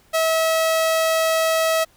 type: tone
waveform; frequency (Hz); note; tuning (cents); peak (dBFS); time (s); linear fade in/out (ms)
sawtooth; 646; E5; -35; -13; 0.13-1.85; 20
effects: pink hiss -56 dBFS RMS until 1.96 s